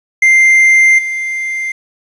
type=tone with level steps; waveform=triangle; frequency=2093 Hz; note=C7; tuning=in tune; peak=-3 / -14 dBFS; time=0.22-1.72 s; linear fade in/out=5 ms; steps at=0.98 s; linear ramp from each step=10 ms; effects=resampled to 24000 Hz + 7-bit